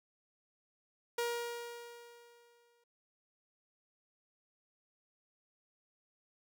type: tone with exponential decay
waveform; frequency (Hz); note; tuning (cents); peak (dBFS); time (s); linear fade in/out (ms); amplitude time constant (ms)
sawtooth; 473.9; A#4; +28; -28; 1.18-2.84; 5; 360
effects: none